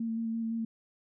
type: tone with vibrato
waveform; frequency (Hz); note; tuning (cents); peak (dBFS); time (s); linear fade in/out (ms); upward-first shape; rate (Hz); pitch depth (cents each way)
sine; 226.9; A#3; -47; -30; 0-0.65; 5; square; 5.9; 13
effects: none